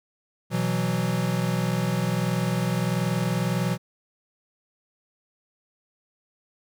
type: chord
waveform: square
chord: B suspended fourth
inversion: none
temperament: equal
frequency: 123.47 / 164.81 / 185 Hz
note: B2 / E3 / F#3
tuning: 0 / 0 / 0 cents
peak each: -28 dBFS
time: 0.5-3.78 s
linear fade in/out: 50 ms
effects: none